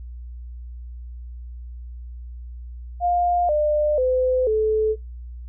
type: tone with pitch steps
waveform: sine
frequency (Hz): 705 / 599.7 / 510.2 / 434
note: F5 / D5 / C5 / A4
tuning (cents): +16 / +36 / -44 / -24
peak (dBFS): -17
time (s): 3-4.96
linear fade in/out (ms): 50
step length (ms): 490
effects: noise-tail reverb RT60 0.2 s tail -26 dB re dry + added 60 Hz sine -33 dBFS peak until 5.48 s